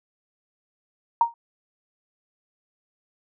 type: tone with exponential decay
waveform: sine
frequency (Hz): 932.3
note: A#5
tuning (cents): 0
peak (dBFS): -11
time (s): 1.21-1.34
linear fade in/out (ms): 2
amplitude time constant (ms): 27
effects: none